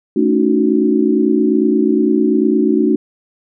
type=chord; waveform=sine; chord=D# half-diminished seventh; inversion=second; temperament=equal with one note detuned; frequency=220 / 282.4 / 311.1 / 370 Hz; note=A3 / C#4 / D#4 / F#4; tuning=0 / +32 / 0 / 0 cents; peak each=-16 dBFS; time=0.16-2.96 s; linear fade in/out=5 ms; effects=none